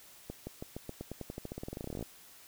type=accelerating click train; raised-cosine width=2 ms; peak=-26 dBFS; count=27; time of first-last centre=0.3-2.026 s; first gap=170 ms; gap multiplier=0.91; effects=white hiss -56 dBFS RMS until 2.47 s